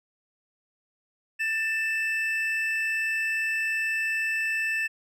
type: tone pair together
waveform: triangle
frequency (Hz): 1779.4 / 2637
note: A6 / E7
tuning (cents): +19 / 0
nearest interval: perfect fifth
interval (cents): 681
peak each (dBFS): -26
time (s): 1.39-4.88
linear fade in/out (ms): 20
effects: none